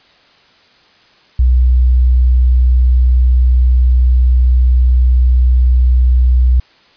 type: tone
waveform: sine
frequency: 62.2 Hz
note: B1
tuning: 13 cents sharp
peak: -6 dBFS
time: 1.39-6.6 s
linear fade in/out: 5 ms
effects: white hiss -48 dBFS RMS until 6.96 s + resampled to 11025 Hz